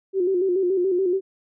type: tone with vibrato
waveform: sine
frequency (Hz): 370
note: F#4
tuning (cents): 0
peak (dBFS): -18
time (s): 0.13-1.21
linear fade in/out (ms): 50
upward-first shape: square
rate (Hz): 7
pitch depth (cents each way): 69
effects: none